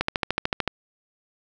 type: click train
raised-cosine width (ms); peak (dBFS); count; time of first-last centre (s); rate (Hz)
0.3; -6; 10; 0.01-0.677; 13.5
effects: none